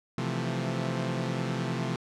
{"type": "chord", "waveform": "sawtooth", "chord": "F major seventh", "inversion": "second", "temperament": "equal", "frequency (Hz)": [130.81, 164.81, 174.61, 220], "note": ["C3", "E3", "F3", "A3"], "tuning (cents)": [0, 0, 0, 0], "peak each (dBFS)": [-28, -32, -31, -32], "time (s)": [0.18, 1.96], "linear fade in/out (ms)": 2, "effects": ["low-pass 6000 Hz 12 dB/octave"]}